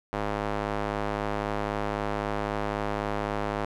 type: tone with band-pass filter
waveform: square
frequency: 51.91 Hz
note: G#1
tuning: in tune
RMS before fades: -30 dBFS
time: 0.13-3.65 s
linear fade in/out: 0 ms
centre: 830 Hz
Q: 0.82
effects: none